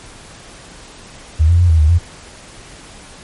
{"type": "tone with pitch steps", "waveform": "sine", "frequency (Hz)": [78.4, 85.7, 88.2, 80.7, 76.3, 85.6], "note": ["D#2", "F2", "F2", "E2", "D#2", "F2"], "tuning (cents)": [14, -32, 18, -36, -33, -34], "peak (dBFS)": -7, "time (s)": [1.39, 1.99], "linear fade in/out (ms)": 20, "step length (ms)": 100, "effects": ["pink hiss -38 dBFS RMS until 3.23 s", "MP3 48 kbps"]}